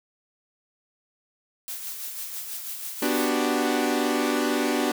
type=noise with tremolo; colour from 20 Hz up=blue; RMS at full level=-33 dBFS; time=1.68-3.29 s; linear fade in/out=0 ms; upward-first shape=sine; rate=6.1 Hz; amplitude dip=40%
type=chord; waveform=sawtooth; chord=G major seventh; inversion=first; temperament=equal; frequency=246.9 / 293.7 / 370 / 392 Hz; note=B3 / D4 / F#4 / G4; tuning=0 / 0 / 0 / 0 cents; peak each=-23 / -22 / -25 / -27 dBFS; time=3.02-4.92 s; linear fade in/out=5 ms
effects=none